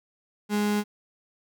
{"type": "tone", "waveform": "35% pulse", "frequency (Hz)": 207.7, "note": "G#3", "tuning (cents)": 0, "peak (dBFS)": -21, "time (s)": [0.49, 0.84], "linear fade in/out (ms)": 50, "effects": []}